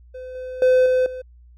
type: tone with level steps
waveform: triangle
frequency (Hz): 510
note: C5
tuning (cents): -44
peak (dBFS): -30 / -27 / -10 / -13 / -27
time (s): 0.14-1.22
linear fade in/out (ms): 10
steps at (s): 0.35 / 0.62 / 0.86 / 1.06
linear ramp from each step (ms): 2
effects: added 60 Hz sine -45 dBFS peak until 1.57 s